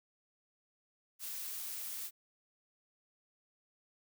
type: noise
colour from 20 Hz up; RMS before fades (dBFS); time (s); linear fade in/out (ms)
blue; -42; 1.19-2.11; 50
effects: none